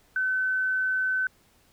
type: tone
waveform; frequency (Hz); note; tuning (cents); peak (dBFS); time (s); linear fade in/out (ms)
sine; 1520; F#6; +46; -23; 0.16-1.27; 2
effects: pink hiss -62 dBFS RMS until 1.72 s